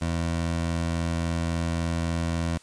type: tone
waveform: 20% pulse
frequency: 83.6 Hz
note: E2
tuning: 25 cents sharp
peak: -20 dBFS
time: 0.01-2.58 s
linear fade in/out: 10 ms
effects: white hiss -54 dBFS RMS until 2.62 s + resampled to 22050 Hz